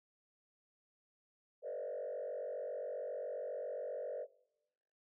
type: tone with frequency modulation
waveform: sine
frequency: 549 Hz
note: C#5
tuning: 17 cents flat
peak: -38 dBFS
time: 1.62-4.27 s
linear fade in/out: 50 ms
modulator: 47.4 Hz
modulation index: 1.7
effects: noise-tail reverb RT60 0.9 s tail -21 dB re dry + tanh soft clip ceiling -35 dBFS